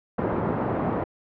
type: band-pass noise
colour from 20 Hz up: pink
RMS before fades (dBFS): -26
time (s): 0.18-1.04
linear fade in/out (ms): 5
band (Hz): 140 to 910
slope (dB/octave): 12
effects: low-pass 2000 Hz 12 dB/octave